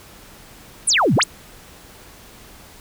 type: exponential two-way sweep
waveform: sine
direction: down then up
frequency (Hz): 11175 to 103.83 to 11175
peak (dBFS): -13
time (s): 0.87-1.24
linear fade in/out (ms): 10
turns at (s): 1.15
effects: pink hiss -44 dBFS RMS until 2.8 s